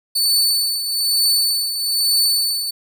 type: tone with tremolo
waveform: sawtooth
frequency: 4492 Hz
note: C#8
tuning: 22 cents sharp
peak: -10 dBFS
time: 0.15-2.71 s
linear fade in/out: 10 ms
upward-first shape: triangle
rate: 1.1 Hz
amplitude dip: 65%
effects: none